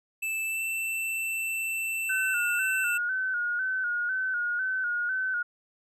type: tone with pitch glide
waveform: square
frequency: 2637 to 2671 Hz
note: E7 to E7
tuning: 0 to +22 cents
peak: -29 dBFS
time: 0.22-2.98 s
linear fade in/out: 10 ms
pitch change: +22 cents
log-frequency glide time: 0.44-0.62 s
type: tone with vibrato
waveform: sine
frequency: 1480 Hz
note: F#6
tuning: in tune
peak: -26 dBFS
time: 2.09-5.43 s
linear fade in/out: 10 ms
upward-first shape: square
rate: 2 Hz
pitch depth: 51 cents each way
effects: none